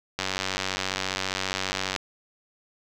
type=click train; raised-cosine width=0.2 ms; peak=-9 dBFS; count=169; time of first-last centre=0.19-1.962 s; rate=94.8 Hz; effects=none